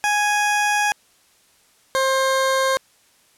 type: tone pair in turn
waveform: 20% pulse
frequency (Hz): 830.6 / 530.7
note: G#5 / C5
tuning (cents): 0 / +24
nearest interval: minor sixth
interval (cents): 776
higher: first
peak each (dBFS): -12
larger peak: neither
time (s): 0.04-0.92 / 1.95-2.77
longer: first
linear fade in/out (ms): 0
effects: white hiss -57 dBFS RMS until 3.37 s + low-pass 11000 Hz 12 dB/octave